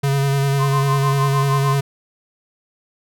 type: tone with vibrato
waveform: square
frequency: 138.59 Hz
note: C#3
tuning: in tune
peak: -16 dBFS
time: 0.03-1.81 s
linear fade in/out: 10 ms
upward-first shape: square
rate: 10 Hz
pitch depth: 19 cents each way
type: tone with tremolo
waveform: sine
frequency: 1044 Hz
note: C6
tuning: 4 cents flat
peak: -18 dBFS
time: 0.58-1.78 s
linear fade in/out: 50 ms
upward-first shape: sine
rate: 6.5 Hz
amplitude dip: 90%
effects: none